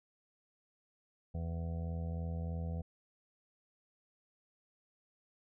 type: harmonic tone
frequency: 83.2 Hz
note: E2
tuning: 17 cents sharp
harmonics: 1 / 2 / 3 / 5 / 6 / 7 / 8 / 9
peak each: -37 / -41 / -54 / -59 / -51 / -62 / -55 / -57 dBFS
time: 1.34-2.82 s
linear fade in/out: 10 ms
effects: none